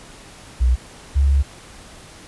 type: tone pair in turn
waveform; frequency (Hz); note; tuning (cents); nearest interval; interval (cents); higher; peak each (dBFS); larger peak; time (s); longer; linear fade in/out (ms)
sine; 61.74 / 69.3; B1 / C#2; 0 / 0; major second; 200; second; -12; neither; 0.6-0.76 / 1.15-1.43; second; 20
effects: pink hiss -42 dBFS RMS until 2.27 s + resampled to 24000 Hz